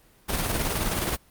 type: noise with tremolo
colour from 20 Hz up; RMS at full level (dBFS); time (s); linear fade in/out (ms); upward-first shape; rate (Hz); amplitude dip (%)
pink; -25; 0.28-1.17; 20; square; 19; 35
effects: pink hiss -58 dBFS RMS until 1.3 s + Opus 32 kbps